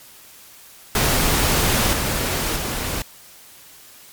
pink noise with level steps, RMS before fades -18 / -22 / -25 dBFS, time 0.95-3.02 s, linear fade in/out 2 ms, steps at 1.93 / 2.56 s, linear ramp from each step 2 ms, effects white hiss -45 dBFS RMS until 4.12 s + MP3 96 kbps

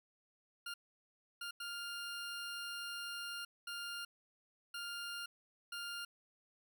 20% pulse tone bursts at uneven times, 1404 Hz, F6, 9 cents sharp, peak -37 dBFS, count 6, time 0.66-0.74 / 1.41-1.51 / 1.6-3.45 / 3.67-4.05 / 4.74-5.26 / 5.72-6.05 s, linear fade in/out 5 ms, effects none

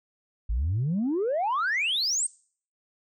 sine exponential sweep, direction up, 49 to 8870 Hz, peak -22 dBFS, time 0.49-2.27 s, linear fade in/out 10 ms, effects noise-tail reverb RT60 0.5 s tail -24 dB re dry + tanh soft clip ceiling -21 dBFS

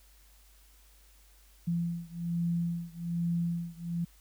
sine beating tone pair, 170 / 171.2 Hz, F3 / F3, -46 / -34 cents, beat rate 1.2 Hz, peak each -32 / -33 dBFS, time 1.67-4.05 s, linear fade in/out 10 ms, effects added 50 Hz sine -58 dBFS peak until 4.2 s + white hiss -63 dBFS RMS until 4.2 s

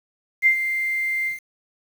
sine tone with ADSR envelope, 2093 Hz, C7, in tune, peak -11 dBFS, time 0.42-1.4 s, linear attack 42 ms, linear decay 90 ms, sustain -10 dB, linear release 130 ms, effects 7-bit

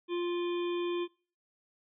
harmonic tone, 349.2 Hz, F4, in tune, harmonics 1 / 3 / 5 / 7 / 9 / 10, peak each -30 / -42 / -54 / -46 / -48 / -49 dBFS, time 0.08-1.08 s, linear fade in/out 50 ms, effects noise-tail reverb RT60 0.5 s tail -26 dB re dry

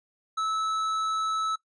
sine tone with tanh clipping, 1304 Hz, E6, 19 cents flat, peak -27 dBFS, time 0.37-1.56 s, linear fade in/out 10 ms, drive 10 dB, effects noise-tail reverb RT60 0.1 s tail -18 dB re dry + resampled to 22050 Hz

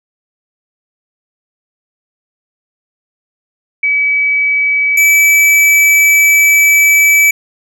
sine / square tone pair in turn, 2284 / 2303 Hz, D7 / D7, -49 / -34 cents, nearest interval unison, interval 15 cents, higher second, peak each -9 / -6 dBFS, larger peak second, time 3.83-4.97 / 4.97-7.31 s, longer second, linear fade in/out 5 ms, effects none

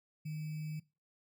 sine tone with sample-and-hold, 154.3 Hz, D#3, 14 cents flat, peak -37 dBFS, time 0.25-0.8 s, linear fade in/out 10 ms, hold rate 2450 Hz, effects noise-tail reverb RT60 0.3 s tail -21 dB re dry

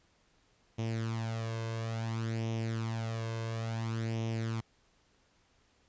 sawtooth tone with flanger, 113.2 Hz, A2, 50 cents sharp, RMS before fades -35 dBFS, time 0.78-4.61 s, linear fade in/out 10 ms, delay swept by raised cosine 0.33 to 1.93 ms, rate 0.58 Hz, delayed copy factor +0.65, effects pink hiss -69 dBFS RMS until 5.88 s + resampled to 16000 Hz

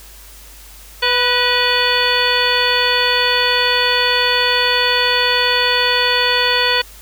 harmonic tone with a mistuned harmonic, 493.9 Hz, B4, in tune, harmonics 1 / 2 / 3 / 4 / 5 / 6 / 7 / 9, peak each -21 / -21 / -21 / -21 / -21 / -21 / -21 / -21 dBFS, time 1.02-6.82 s, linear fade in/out 10 ms, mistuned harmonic 4, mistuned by -45 cents, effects added 50 Hz sine -40 dBFS peak until 7.01 s + white hiss -41 dBFS RMS until 7.01 s

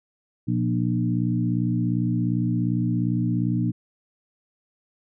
harmonic tone with a mistuned harmonic, 60 Hz, B1, 49 cents flat, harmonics 2 / 3 / 4 / 5, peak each -24 / -26 / -27 / -28 dBFS, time 0.47-3.72 s, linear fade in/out 20 ms, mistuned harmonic 3, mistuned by -26 cents, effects none

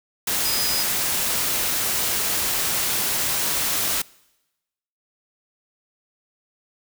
sine tone in noise, 4978 Hz, D#8, in tune, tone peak -25 dBFS, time 0.45-0.83 s, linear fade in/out 5 ms, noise white, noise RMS -23 dBFS, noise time 0.27-4.02 s, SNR -5 dB, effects noise-tail reverb RT60 1.0 s tail -24 dB re dry

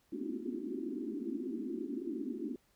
pink band-pass noise, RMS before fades -39 dBFS, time 0.12-2.56 s, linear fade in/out 2 ms, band 220 to 380 Hz, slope 96 dB/octave, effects pink hiss -72 dBFS RMS until 2.75 s

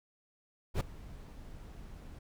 brown noise with ADSR envelope, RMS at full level -26 dBFS, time 0.74-2.19 s, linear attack 65 ms, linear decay 8 ms, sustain -22 dB, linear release 6 ms, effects none

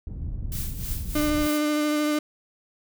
pink low-pass noise, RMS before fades -31 dBFS, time 0.07-1.47 s, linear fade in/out 0 ms, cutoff 120 Hz, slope 12 dB/octave
blue noise with tremolo, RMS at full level -34 dBFS, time 0.52-1.58 s, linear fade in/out 0 ms, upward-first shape sine, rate 3.3 Hz, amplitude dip 70%
35% pulse tone with vibrato, 300 Hz, D4, 37 cents sharp, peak -20 dBFS, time 1.15-2.19 s, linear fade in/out 5 ms, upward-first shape sine, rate 13 Hz, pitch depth 13 cents each way
effects none

